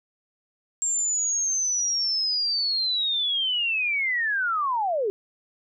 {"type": "linear sweep", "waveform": "sine", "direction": "down", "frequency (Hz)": [7459, 381.6], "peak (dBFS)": -22, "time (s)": [0.82, 5.1], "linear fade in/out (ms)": 0, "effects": []}